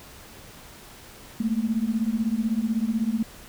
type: beating tone pair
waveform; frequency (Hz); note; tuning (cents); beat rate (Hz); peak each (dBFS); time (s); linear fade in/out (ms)
sine; 215.3 / 231.3; A3 / A#3; -37 / -13; 16; -25; 1.4-3.23; 5
effects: pink hiss -46 dBFS RMS until 3.48 s

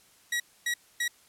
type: tone bursts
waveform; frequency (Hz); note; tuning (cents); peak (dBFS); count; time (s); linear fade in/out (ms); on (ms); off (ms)
sawtooth; 1914; A#6; +45; -23; 3; 0.32-1.08; 5; 80; 260
effects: white hiss -60 dBFS RMS until 1.28 s + low-pass 12000 Hz 12 dB/octave

